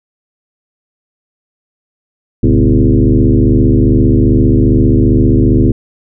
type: tone with frequency modulation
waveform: sine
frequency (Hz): 101.4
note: G#2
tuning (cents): -41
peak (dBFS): -5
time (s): 2.43-5.72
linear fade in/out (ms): 5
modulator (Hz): 75.1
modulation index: 3.6
effects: none